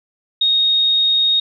sine tone, 3729 Hz, A#7, in tune, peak -12 dBFS, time 0.41-1.4 s, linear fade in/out 5 ms, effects none

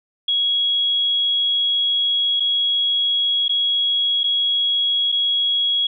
sine tone with dropouts, 3322 Hz, G#7, in tune, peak -16 dBFS, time 0.28-5.87 s, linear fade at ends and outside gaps 5 ms, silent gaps 2.399-2.403 / 3.482-3.493 / 4.234-4.24 / 5.119-5.123 s, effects none

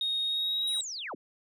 sine tone with pitch glide, 3729 to 3829 Hz, A#7 to A#7, 0 to +46 cents, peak -26 dBFS, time 0.01-0.81 s, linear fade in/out 2 ms, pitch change +46 cents, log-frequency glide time 0.25-0.66 s
sine linear sweep, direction down, 11175 to 149.8 Hz, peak -35 dBFS, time 0.67-1.15 s, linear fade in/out 5 ms
effects tanh soft clip ceiling -24 dBFS

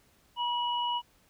sine tone pair together, 961 / 2930 Hz, B5 / F#7, -48 / -18 cents, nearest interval octave + perfect fifth, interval 1930 cents, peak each -29 / -33 dBFS, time 0.36-1.02 s, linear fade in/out 50 ms, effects pink hiss -65 dBFS RMS until 1.29 s

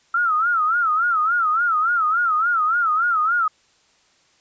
sine tone with vibrato, 1330 Hz, E6, 15 cents sharp, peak -16 dBFS, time 0.14-3.48 s, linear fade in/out 5 ms, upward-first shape sine, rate 3.5 Hz, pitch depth 140 cents each way, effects white hiss -59 dBFS RMS until 4.4 s + resampled to 16000 Hz

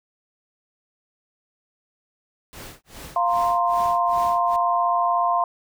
pink noise with tremolo, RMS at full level -38 dBFS, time 2.53-4.56 s, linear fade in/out 0 ms, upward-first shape sine, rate 2.5 Hz, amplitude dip 100%
sine chord, F suspended fourth, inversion none, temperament just, 698.5 / 931.3 / 1047.7 Hz, F5 / Bb5 / C6, 0 / -2 / +2 cents, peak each -21 / -26 / -21 dBFS, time 3.16-5.44 s, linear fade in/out 2 ms
effects none

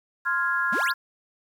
sine chord, F minor, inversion second, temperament equal, 1046.5 / 1396.9 / 1661.2 Hz, C6 / F6 / Ab6, 0 / 0 / 0 cents, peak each -29 / -25 / -26 dBFS, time 0.25-0.94 s, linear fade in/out 20 ms
square exponential sweep, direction up, 171.1 to 5274 Hz, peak -30 dBFS, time 0.72-0.92 s, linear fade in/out 10 ms
effects 9-bit

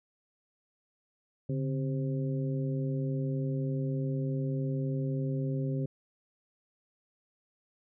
harmonic tone with a mistuned harmonic, 132 Hz, C3, 16 cents sharp, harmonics 1 / 2 / 3 / 4, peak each -30 / -36 / -40 / -42 dBFS, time 1.49-5.86 s, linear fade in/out 5 ms, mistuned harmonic 1, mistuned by +110 cents, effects none

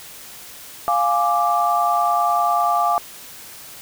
sine chord, D diminished, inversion first, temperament equal with one note detuned, 700.5 / 830.6 / 1174.7 Hz, F5 / Ab5 / D6, +5 / 0 / 0 cents, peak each -19 / -22 / -19 dBFS, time 0.88-2.98 s, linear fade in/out 0 ms, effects white hiss -39 dBFS RMS until 3.81 s

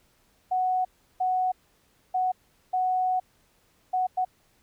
sine tone bursts at uneven times, 740 Hz, F#5, in tune, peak -22 dBFS, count 6, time 0.51-0.85 / 1.2-1.52 / 2.14-2.32 / 2.73-3.2 / 3.93-4.07 / 4.17-4.25 s, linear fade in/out 10 ms, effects pink hiss -65 dBFS RMS until 4.62 s

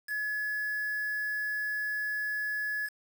sine tone with quantisation, 1700 Hz, G#6, 40 cents sharp, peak -30 dBFS, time 0.07-2.9 s, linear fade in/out 50 ms, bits 7, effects none

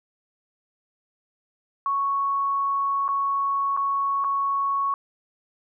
sine tone with dropouts, 1108.7 Hz, C#6, in tune, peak -21 dBFS, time 1.86-4.94 s, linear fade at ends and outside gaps 1 ms, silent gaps 3.08-3.088 / 3.766-3.773 / 4.241-4.245 s, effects none

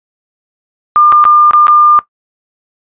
sine tone with dropouts, 1200 Hz, D6, 37 cents sharp, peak -3 dBFS, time 0.96-1.99 s, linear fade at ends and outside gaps 0 ms, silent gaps 1.121-1.125 / 1.241-1.252 / 1.51-1.534 / 1.669-1.681 s, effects noise-tail reverb RT60 0.1 s tail -17 dB re dry + resampled to 8000 Hz

